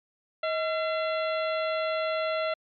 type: harmonic tone with a mistuned harmonic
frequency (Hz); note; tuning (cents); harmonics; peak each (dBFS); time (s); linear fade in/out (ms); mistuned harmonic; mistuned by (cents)
680; F5; -46; 1 / 2 / 3 / 4 / 5 / 6; -27 / -33 / -37 / -39 / -41 / -43; 0.43-2.54; 5; 1; -120
effects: MP3 96 kbps